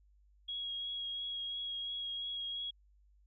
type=tone with vibrato; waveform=sine; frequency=3303 Hz; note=G#7; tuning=10 cents flat; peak=-37 dBFS; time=0.48-2.71 s; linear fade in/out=10 ms; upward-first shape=triangle; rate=2.9 Hz; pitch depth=17 cents each way; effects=added 50 Hz sine -63 dBFS peak until 3.26 s